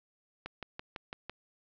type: click train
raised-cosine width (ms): 0.3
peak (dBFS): -23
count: 6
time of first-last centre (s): 0.46-1.296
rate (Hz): 5.98
effects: low-pass 5000 Hz 12 dB/octave